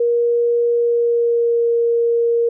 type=tone with pitch glide; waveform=sine; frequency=473.6 to 467.9 Hz; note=A#4 to A#4; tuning=+27 to +6 cents; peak=-13 dBFS; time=0-2.49 s; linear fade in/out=5 ms; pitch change=-21 cents; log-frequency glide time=0.69-1.69 s; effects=none